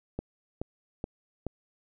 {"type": "click train", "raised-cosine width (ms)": 2, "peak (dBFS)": -19, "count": 4, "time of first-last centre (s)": [0.19, 1.467], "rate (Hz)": 2.35, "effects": []}